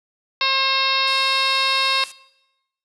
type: harmonic tone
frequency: 535 Hz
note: C5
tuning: 38 cents sharp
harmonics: 1 / 2 / 3 / 4 / 5 / 6 / 7 / 8 / 9 / 10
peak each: -33 / -22 / -30 / -27 / -23 / -34 / -22 / -26 / -30 / -31 dBFS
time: 0.41-2.04 s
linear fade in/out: 2 ms
type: noise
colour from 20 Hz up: blue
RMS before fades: -35 dBFS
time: 1.07-2.12 s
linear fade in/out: 5 ms
effects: noise-tail reverb RT60 0.9 s tail -21 dB re dry + resampled to 24000 Hz